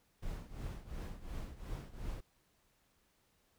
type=noise with tremolo; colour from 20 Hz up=brown; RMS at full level=-40 dBFS; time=0.22-2.21 s; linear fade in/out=10 ms; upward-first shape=triangle; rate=2.8 Hz; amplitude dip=85%; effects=pink hiss -74 dBFS RMS until 3.58 s

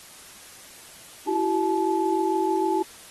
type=tone cluster; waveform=sine; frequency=333.9 / 380.5 / 863 Hz; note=E4 / F#4 / A5; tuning=+22 / +48 / -34 cents; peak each=-25 dBFS; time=1.27-2.83 s; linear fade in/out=10 ms; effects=white hiss -46 dBFS RMS until 3.1 s + AAC 32 kbps

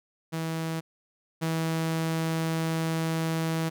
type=tone pair in turn; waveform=sawtooth; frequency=162.3 / 162.3 Hz; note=E3 / E3; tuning=-27 / -27 cents; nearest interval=unison; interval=0 cents; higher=neither; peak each=-25 / -22 dBFS; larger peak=second; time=0.32-0.81 / 1.41-3.7 s; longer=second; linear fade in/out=20 ms; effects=none

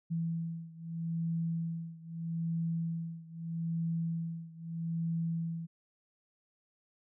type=beating tone pair; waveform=sine; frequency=165.4 / 166.19 Hz; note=E3 / E3; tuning=+6 / +14 cents; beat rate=0.79 Hz; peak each=-35 / -37 dBFS; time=0.1-5.67 s; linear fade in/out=20 ms; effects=none

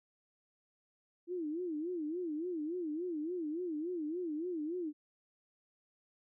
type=tone with vibrato; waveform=sine; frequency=329.6 Hz; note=E4; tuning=in tune; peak=-35 dBFS; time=1.27-4.93 s; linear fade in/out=50 ms; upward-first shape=sine; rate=3.5 Hz; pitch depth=180 cents each way; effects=none

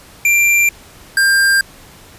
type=tone pair in turn; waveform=square; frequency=2368 / 1595.1 Hz; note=D7 / G6; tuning=+14 / +30 cents; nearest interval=perfect fifth; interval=684 cents; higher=first; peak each=-10 dBFS; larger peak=neither; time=0.25-0.69 / 1.17-1.61 s; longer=neither; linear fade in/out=2 ms; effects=pink hiss -41 dBFS RMS until 2.18 s + resampled to 32000 Hz

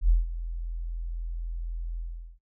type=tone with ADSR envelope; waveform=sine; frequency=41.97 Hz; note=E1; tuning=32 cents sharp; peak=-15 dBFS; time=0.01-2.39 s; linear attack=85 ms; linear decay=160 ms; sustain=-15 dB; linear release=410 ms; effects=noise-tail reverb RT60 0.1 s tail -24 dB re dry

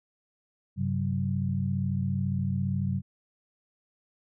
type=tone cluster; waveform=sine; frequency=97.3 / 135.1 / 189.5 Hz; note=G2 / C#3 / F#3; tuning=-12 / -44 / +42 cents; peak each=-30 dBFS; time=0.76-3.02 s; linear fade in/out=50 ms; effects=none

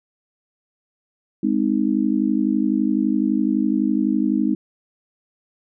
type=chord; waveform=sine; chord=Ab major; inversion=none; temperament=just; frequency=207.7 / 259.6 / 311.5 Hz; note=Ab3 / C4 / Eb4; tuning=0 / -13 / +2 cents; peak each=-21 dBFS; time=1.43-4.55 s; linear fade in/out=5 ms; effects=none

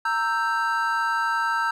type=chord; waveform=triangle; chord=E diminished; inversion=second; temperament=equal with one note detuned; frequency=924.3 / 1318.5 / 1568 Hz; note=Bb5 / E6 / G6; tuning=-15 / 0 / 0 cents; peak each=-24 dBFS; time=0.05-1.71 s; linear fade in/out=5 ms; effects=none

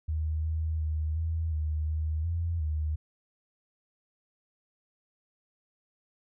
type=tone with pitch steps; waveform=sine; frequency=78.1 / 79.4 / 77.7 / 81.2 / 77.1 / 78.1 / 84.4 / 76.9 Hz; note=D#2 / D#2 / D#2 / E2 / D#2 / D#2 / E2 / D#2; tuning=+7 / +36 / -2 / -26 / -15 / +7 / +41 / -20 cents; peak=-27 dBFS; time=0.08-2.96 s; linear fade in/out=10 ms; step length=360 ms; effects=none

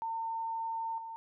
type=tone with level steps; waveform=sine; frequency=906 Hz; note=A#5; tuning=50 cents flat; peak=-33 / -40 dBFS; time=0.02-1.16 s; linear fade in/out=0 ms; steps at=0.98 s; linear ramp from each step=2 ms; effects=none

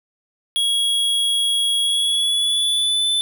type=tone with pitch glide; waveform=square; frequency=3320 to 3517 Hz; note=G#7 to A7; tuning=-1 to -1 cents; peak=-17 dBFS; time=0.56-3.21 s; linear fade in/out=0 ms; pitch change=+100 cents; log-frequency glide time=1.82-3.09 s; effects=none

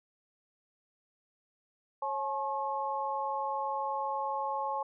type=tone cluster; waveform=sine; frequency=546 / 855 / 1083 Hz; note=C#5 / A5 / C#6; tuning=-26 / -50 / -41 cents; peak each=-38 / -33 / -36 dBFS; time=2.02-4.83 s; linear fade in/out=5 ms; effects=none

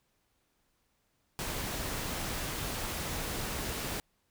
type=noise; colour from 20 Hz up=pink; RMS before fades=-36 dBFS; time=1.39-4 s; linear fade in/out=0 ms; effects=pink hiss -75 dBFS RMS until 4.3 s

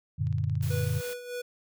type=chord; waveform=sine; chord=Gb augmented; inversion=none; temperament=equal with one note detuned; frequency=93.52 / 116.54 / 146.83 Hz; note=Gb2 / Bb2 / D3; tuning=+19 / 0 / 0 cents; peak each=-30 dBFS; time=0.18-1.01 s; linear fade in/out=20 ms
type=click train; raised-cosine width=0.2 ms; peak=-35 dBFS; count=13; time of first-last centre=0.27-0.952 s; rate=17.6 Hz
type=noise; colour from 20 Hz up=white; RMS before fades=-43 dBFS; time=0.62-1.14 s; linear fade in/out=10 ms
type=tone with tremolo; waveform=square; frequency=489.8 Hz; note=B4; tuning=14 cents flat; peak=-33 dBFS; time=0.7-1.42 s; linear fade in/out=10 ms; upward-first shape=sine; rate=3.3 Hz; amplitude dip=65%
effects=none

